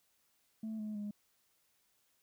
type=tone with pitch steps; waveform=sine; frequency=220 / 213.4 / 206.9 Hz; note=A3 / G#3 / G#3; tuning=0 / +47 / -6 cents; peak=-36 dBFS; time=0.63-1.11 s; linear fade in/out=5 ms; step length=160 ms; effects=tanh soft clip ceiling -36 dBFS + white hiss -75 dBFS RMS until 2.22 s